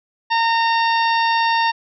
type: harmonic tone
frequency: 917 Hz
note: A#5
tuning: 29 cents flat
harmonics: 1 / 2 / 3 / 4 / 5 / 6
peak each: -16 / -22 / -26 / -28 / -30 / -32 dBFS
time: 0.3-1.72 s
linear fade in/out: 20 ms
effects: none

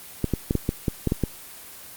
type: clicks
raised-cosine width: 3 ms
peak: -8 dBFS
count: 9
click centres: 0.243 / 0.337 / 0.509 / 0.553 / 0.691 / 0.882 / 1.073 / 1.121 / 1.237 s
effects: white hiss -42 dBFS RMS until 1.96 s + Opus 24 kbps

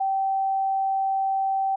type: tone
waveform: sine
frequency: 775 Hz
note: G5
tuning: 20 cents flat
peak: -21 dBFS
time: 0-1.76 s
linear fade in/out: 10 ms
effects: none

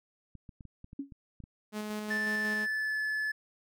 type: clicks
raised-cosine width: 5 ms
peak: -35 dBFS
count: 9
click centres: 0.353 / 0.492 / 0.608 / 0.653 / 0.844 / 0.931 / 1.122 / 1.403 / 1.439 s
type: tone with exponential decay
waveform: sine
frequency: 278.1 Hz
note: C#4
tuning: 6 cents sharp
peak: -30 dBFS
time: 0.99-1.12 s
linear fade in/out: 5 ms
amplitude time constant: 27 ms
type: tone with tremolo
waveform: sawtooth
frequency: 211.9 Hz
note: G#3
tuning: 35 cents sharp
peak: -30 dBFS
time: 1.72-2.67 s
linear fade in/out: 50 ms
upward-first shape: square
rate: 5.5 Hz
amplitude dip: 25%
type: tone with pitch glide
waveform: triangle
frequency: 1760 to 1726.8 Hz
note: A6 to A6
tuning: 0 to -33 cents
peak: -28 dBFS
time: 2.1-3.32 s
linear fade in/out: 10 ms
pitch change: -33 cents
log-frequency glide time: 2.37-3 s
effects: none

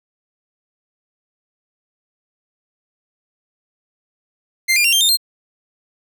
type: tone with pitch steps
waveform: sawtooth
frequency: 2093 / 2404 / 2762 / 3172 / 3644 / 4186 Hz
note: C7 / D7 / F7 / G7 / A#7 / C8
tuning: 0 / +40 / -20 / +20 / -40 / 0 cents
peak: -9 dBFS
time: 4.68-5.172 s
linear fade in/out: 20 ms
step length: 82 ms
effects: none

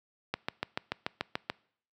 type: click train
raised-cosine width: 0.3 ms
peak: -14 dBFS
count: 9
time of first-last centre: 0.34-1.499 s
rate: 6.9 Hz
effects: noise-tail reverb RT60 0.6 s tail -24 dB re dry + high-pass 100 Hz 12 dB/octave

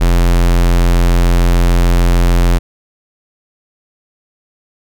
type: tone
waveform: square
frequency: 43.37 Hz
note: F1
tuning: 11 cents flat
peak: -8 dBFS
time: 0-2.59 s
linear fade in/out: 20 ms
effects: none

